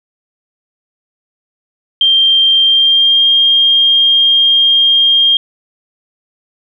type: tone with pitch glide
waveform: sine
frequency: 3172 to 3216 Hz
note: G7 to G7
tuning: +20 to +44 cents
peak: -6 dBFS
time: 2.01-5.37 s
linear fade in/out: 2 ms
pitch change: +24 cents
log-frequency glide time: 2.63-3.27 s
effects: 8-bit